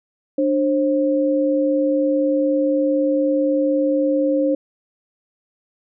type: tone pair together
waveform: sine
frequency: 296 / 533.5 Hz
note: D4 / C5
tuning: +14 / +34 cents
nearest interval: minor seventh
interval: 1020 cents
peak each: -18 dBFS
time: 0.38-4.55 s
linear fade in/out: 5 ms
effects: none